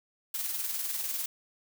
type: noise with tremolo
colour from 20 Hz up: blue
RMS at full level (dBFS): -32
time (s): 0.34-1.26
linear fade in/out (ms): 5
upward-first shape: square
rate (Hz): 20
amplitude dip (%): 40
effects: none